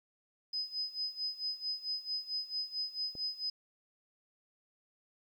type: tone with tremolo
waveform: sine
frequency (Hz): 5030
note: D#8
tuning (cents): +18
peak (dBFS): -32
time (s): 0.53-3.5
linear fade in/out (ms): 5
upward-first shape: sine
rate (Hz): 4.5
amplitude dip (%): 85
type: click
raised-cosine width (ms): 2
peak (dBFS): -36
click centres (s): 3.153
effects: 11-bit